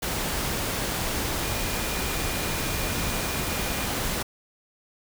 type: tone in noise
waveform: sine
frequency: 2425 Hz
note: D#7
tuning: 45 cents flat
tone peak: -39 dBFS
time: 1.43-3.86 s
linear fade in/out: 10 ms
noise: pink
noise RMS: -28 dBFS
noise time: 0.02-4.23 s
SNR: -14 dB
effects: none